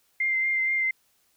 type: tone with vibrato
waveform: sine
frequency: 2093 Hz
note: C7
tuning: in tune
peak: -22 dBFS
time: 0.2-0.91 s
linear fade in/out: 5 ms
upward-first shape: triangle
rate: 4.2 Hz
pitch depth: 21 cents each way
effects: white hiss -67 dBFS RMS until 1.36 s